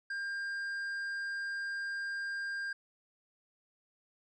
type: tone with tanh clipping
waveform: sine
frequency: 1600 Hz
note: G6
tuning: 35 cents sharp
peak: -36 dBFS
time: 0.1-2.73 s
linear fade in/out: 5 ms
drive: 6 dB
effects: none